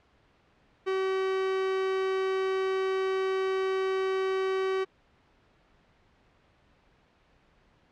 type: tone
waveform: 45% pulse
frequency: 381.1 Hz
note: G4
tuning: 49 cents flat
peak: -26 dBFS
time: 0.86-4.85 s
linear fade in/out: 20 ms
effects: pink hiss -64 dBFS RMS until 7.91 s + low-pass 3000 Hz 12 dB/octave